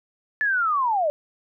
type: linear sweep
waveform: sine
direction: down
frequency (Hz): 1747 to 570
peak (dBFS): -19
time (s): 0.41-1.1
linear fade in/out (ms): 0
effects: none